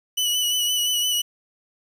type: tone with vibrato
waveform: sawtooth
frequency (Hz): 2960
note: F#7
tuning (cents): 0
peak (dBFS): -17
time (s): 0.17-1.22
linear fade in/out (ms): 10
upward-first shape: sine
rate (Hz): 5.8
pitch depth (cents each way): 30
effects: 8-bit